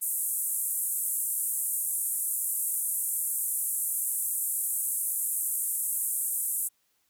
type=band-pass noise; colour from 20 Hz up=pink; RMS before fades=-30 dBFS; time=0.01-6.69 s; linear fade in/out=20 ms; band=8400 to 14000 Hz; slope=48 dB/octave; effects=white hiss -72 dBFS RMS until 7.09 s